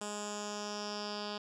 10% pulse tone with low-pass filter sweep, 207.7 Hz, G#3, in tune, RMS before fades -40 dBFS, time 0.01-1.38 s, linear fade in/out 5 ms, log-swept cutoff 8000 to 4400 Hz, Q 4.6, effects none

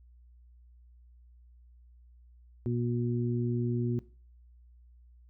harmonic tone, 120 Hz, B2, 49 cents flat, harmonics 1 / 2 / 3, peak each -30 / -33 / -35 dBFS, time 2.66-3.99 s, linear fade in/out 0 ms, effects noise-tail reverb RT60 0.4 s tail -19 dB re dry + added 60 Hz sine -54 dBFS peak until 5.29 s

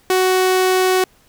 sawtooth tone, 372 Hz, F#4, 9 cents sharp, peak -9 dBFS, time 0.1-1.04 s, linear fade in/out 2 ms, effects pink hiss -54 dBFS RMS until 1.28 s

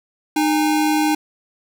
square tone pair together, 306 / 817 Hz, D#4 / G#5, -29 / -29 cents, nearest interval octave + perfect fourth, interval 1700 cents, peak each -17 / -22 dBFS, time 0.36-1.15 s, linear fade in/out 5 ms, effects none

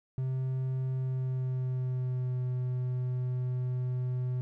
triangle tone with pitch glide, 130.4 to 126.03 Hz, C3 to B2, -5 to +36 cents, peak -27 dBFS, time 0.18-4.41 s, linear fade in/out 0 ms, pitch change -59 cents, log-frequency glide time 0.93-2.42 s, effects none

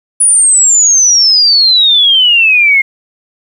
sine exponential sweep, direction down, 9880 to 2125 Hz, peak -4 dBFS, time 0.2-2.82 s, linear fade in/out 10 ms, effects 7-bit

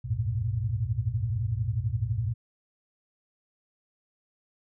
sine tone cluster, 64.8 / 83 / 96.5 / 109.1 / 120.6 Hz, C2 / E2 / G2 / A2 / B2, -16 / +12 / -27 / -14 / -41 cents, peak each -38 / -39 / -32 / -30 / -30 dBFS, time 0.04-2.34 s, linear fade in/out 20 ms, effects none

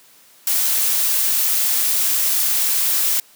blue noise, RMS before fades -18 dBFS, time 0.47-3.2 s, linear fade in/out 2 ms, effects white hiss -50 dBFS RMS until 3.35 s + high-pass 150 Hz 12 dB/octave

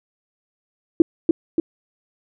sine tone with echo, 329.6 Hz, E4, in tune, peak -6 dBFS, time 1-1.02 s, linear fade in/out 2 ms, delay 290 ms, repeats 2, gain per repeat -4 dB, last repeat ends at 1.6 s, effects none

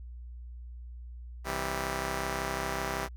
5% pulse chord, C major, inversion none, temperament just, 130.81 / 163.52 / 196.22 Hz, C3 / E3 / G3, 0 / -14 / +2 cents, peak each -26 dBFS, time 1.44-3.09 s, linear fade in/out 50 ms, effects added 60 Hz sine -41 dBFS peak until 3.16 s

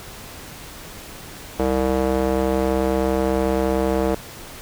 square tone with band-pass filter, 65.41 Hz, C2, in tune, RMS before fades -20 dBFS, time 1.59-4.15 s, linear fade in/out 5 ms, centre 500 Hz, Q 1.5, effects pink hiss -38 dBFS RMS until 4.61 s

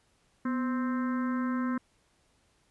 harmonic tone with a mistuned harmonic, 261.6 Hz, C4, in tune, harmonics 1 / 2 / 4 / 5 / 6 / 7 / 8, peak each -28 / -44 / -39 / -42 / -43 / -48 / -54 dBFS, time 0.45-1.78 s, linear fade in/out 5 ms, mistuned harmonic 1, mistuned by -87 cents, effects pink hiss -69 dBFS RMS until 2.7 s + resampled to 24000 Hz

